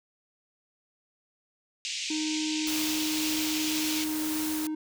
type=band-pass noise; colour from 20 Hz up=pink; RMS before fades=-34 dBFS; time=1.85-4.04 s; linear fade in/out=0 ms; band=2300 to 7500 Hz; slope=48 dB/octave
type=tone; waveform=triangle; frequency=309.8 Hz; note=D#4; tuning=7 cents flat; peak=-27 dBFS; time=2.1-4.75 s; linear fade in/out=5 ms
type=noise with tremolo; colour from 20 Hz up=white; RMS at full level=-34 dBFS; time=2.67-4.67 s; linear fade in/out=2 ms; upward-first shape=triangle; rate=1.9 Hz; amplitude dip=25%
effects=none